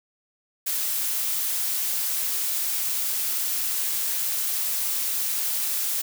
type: noise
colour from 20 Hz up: blue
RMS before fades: -26 dBFS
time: 0.66-6.02 s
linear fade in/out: 10 ms
effects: none